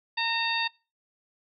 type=harmonic tone with a mistuned harmonic; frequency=920 Hz; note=A#5; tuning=23 cents flat; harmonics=1 / 2 / 3 / 4 / 5; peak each=-31 / -31 / -31 / -31 / -34 dBFS; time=0.17-0.68 s; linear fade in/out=10 ms; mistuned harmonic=3; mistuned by=-42 cents; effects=noise-tail reverb RT60 0.3 s tail -23 dB re dry + MP3 64 kbps